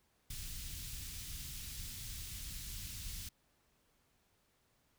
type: band-stop noise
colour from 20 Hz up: pink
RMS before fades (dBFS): -45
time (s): 0.3-3.29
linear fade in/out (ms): 5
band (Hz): 110 to 3500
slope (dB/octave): 12
effects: pink hiss -75 dBFS RMS until 4.98 s